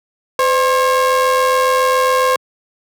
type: ring-modulated tone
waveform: square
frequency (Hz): 277.2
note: C#4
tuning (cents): 0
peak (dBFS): -9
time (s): 0.39-2.36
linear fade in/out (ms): 2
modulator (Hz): 788
effects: high-pass 150 Hz 12 dB/octave